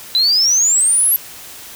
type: exponential sweep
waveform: sine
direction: up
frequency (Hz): 3951 to 11840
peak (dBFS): -9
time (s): 0.15-1.16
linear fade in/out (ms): 0
effects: tanh soft clip ceiling -7 dBFS + white hiss -35 dBFS RMS until 1.75 s